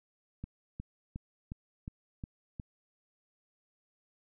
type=click train; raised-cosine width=5 ms; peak=-27 dBFS; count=7; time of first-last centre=0.44-2.598 s; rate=2.78 Hz; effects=none